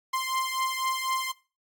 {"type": "beating tone pair", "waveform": "sawtooth", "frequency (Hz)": [1045, 1049], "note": ["C6", "C6"], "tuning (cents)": [-2, 4], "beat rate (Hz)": 4, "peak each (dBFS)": [-26, -27], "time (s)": [0.13, 1.32], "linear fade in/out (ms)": 10, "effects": ["noise-tail reverb RT60 0.3 s tail -18 dB re dry", "AAC 64 kbps"]}